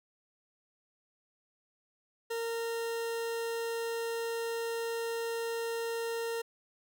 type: tone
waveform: 40% pulse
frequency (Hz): 460.9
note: A#4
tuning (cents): -20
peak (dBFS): -32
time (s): 2.3-6.42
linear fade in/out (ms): 10
effects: none